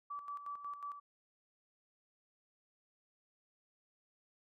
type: tone with tremolo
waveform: sine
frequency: 1154 Hz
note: D6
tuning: 31 cents flat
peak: -40 dBFS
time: 0.1-1 s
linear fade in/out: 10 ms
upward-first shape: square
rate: 5.5 Hz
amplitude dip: 60%
effects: none